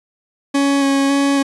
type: tone with vibrato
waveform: 40% pulse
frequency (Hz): 277.2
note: C#4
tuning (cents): 0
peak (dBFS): -12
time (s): 0.54-1.43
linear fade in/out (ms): 10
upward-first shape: square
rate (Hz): 1.8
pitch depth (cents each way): 12
effects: resampled to 24000 Hz